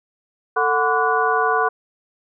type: tone cluster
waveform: sine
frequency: 445 / 736 / 1016 / 1147 / 1468 Hz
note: A4 / F#5 / B5 / D6 / F#6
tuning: +20 / -9 / +49 / -41 / -14 cents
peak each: -22 dBFS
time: 0.56-1.69 s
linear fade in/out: 10 ms
effects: none